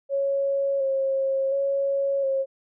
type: tone with vibrato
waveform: sine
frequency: 546 Hz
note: C#5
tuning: 26 cents flat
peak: -21 dBFS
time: 0.09-2.46 s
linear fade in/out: 50 ms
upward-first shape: square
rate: 0.7 Hz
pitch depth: 22 cents each way
effects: none